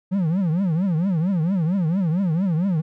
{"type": "tone with vibrato", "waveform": "triangle", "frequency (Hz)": 176.2, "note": "F3", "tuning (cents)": 16, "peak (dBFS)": -16, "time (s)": [0.11, 2.82], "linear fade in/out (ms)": 20, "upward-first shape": "triangle", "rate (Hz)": 4.4, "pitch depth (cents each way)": 270, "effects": []}